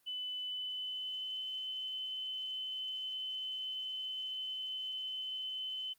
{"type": "tone with pitch glide", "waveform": "sine", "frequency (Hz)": [3000, 3044], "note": ["F#7", "F#7"], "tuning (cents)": [23, 48], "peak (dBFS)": -37, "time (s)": [0.06, 5.94], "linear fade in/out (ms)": 20, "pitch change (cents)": 25, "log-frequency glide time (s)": [0.44, 1.45], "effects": ["white hiss -72 dBFS RMS until 5.98 s", "Opus 32 kbps"]}